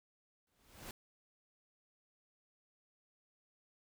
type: noise with exponential growth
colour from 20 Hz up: pink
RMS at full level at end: -45 dBFS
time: 0.47-0.91 s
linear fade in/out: 2 ms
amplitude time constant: 95 ms
effects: none